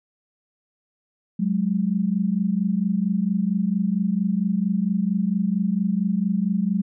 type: tone pair together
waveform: sine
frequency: 185 / 209.4 Hz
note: F#3 / G#3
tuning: 0 / +15 cents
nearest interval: major second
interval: 215 cents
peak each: -22 dBFS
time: 1.39-6.82 s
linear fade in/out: 10 ms
effects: none